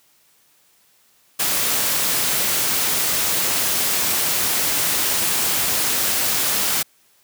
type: noise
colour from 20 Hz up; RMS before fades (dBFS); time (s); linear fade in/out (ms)
white; -20; 1.39-6.83; 10
effects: white hiss -58 dBFS RMS until 7.23 s + high-pass 80 Hz 12 dB/octave